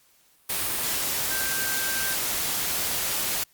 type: tone in noise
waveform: sine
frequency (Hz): 1568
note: G6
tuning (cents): 0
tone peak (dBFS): -31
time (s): 1.3-2.15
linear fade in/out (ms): 10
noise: white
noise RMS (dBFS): -27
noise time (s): 0.49-3.44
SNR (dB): -7
effects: white hiss -61 dBFS RMS until 3.53 s + Opus 48 kbps